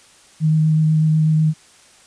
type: tone with vibrato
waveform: sine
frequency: 156.4 Hz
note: D#3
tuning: 9 cents sharp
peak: -12 dBFS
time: 0.4-1.54 s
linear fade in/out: 50 ms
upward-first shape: sine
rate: 8.1 Hz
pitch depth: 12 cents each way
effects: white hiss -49 dBFS RMS until 2.06 s + resampled to 22050 Hz